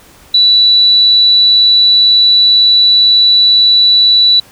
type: tone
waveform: sine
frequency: 3951 Hz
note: B7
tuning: in tune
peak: -4 dBFS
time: 0.34-4.4 s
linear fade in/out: 5 ms
effects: pink hiss -41 dBFS RMS until 4.51 s